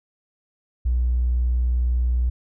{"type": "tone with tanh clipping", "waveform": "triangle", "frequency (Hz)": 61, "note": "B1", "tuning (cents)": -21, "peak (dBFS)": -17, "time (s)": [0.85, 2.3], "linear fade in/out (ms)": 10, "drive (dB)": 2, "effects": []}